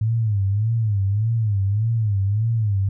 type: tone with vibrato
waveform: sine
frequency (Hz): 105.9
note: G#2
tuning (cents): +34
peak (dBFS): -17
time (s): 0.01-2.89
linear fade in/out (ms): 5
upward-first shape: sine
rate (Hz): 1.7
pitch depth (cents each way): 150
effects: none